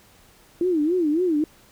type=tone with vibrato; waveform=sine; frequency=329.6 Hz; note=E4; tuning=in tune; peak=-18 dBFS; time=0.61-1.44 s; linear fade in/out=2 ms; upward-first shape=sine; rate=3.6 Hz; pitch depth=200 cents each way; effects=pink hiss -54 dBFS RMS until 1.71 s